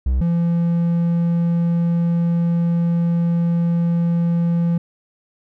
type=tone pair in turn; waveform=triangle; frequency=64.2 / 170.11 Hz; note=C2 / F3; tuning=-32 / -45 cents; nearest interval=octave + perfect fourth; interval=1687 cents; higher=second; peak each=-13 dBFS; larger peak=neither; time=0.06-0.21 / 0.21-4.78 s; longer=second; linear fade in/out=5 ms; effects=none